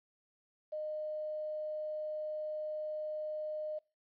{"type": "tone with quantisation", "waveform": "sine", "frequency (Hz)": 613, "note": "D#5", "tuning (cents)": -26, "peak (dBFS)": -36, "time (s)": [0.72, 3.79], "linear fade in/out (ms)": 10, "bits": 11, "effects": ["noise-tail reverb RT60 0.3 s tail -25 dB re dry", "resampled to 11025 Hz"]}